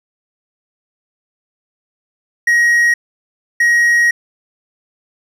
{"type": "tone bursts at uneven times", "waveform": "triangle", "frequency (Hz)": 1890, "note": "A#6", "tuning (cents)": 23, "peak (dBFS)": -7, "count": 2, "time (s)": [[2.47, 2.94], [3.6, 4.11]], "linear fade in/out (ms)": 5, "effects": []}